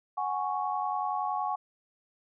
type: chord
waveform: sine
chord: F# suspended second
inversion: none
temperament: equal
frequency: 740 / 830.6 / 1108.7 Hz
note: F#5 / G#5 / C#6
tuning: 0 / 0 / 0 cents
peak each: -33 / -32 / -33 dBFS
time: 0.17-1.56 s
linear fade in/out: 10 ms
effects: none